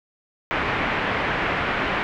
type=low-pass noise; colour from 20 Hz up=white; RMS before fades=-24 dBFS; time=0.51-2.03 s; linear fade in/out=0 ms; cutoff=2300 Hz; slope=24 dB/octave; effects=none